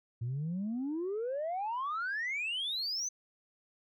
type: exponential sweep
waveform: sine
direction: up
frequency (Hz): 112.8 to 6272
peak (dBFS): -31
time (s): 0.21-3.09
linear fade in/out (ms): 10
effects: tanh soft clip ceiling -30 dBFS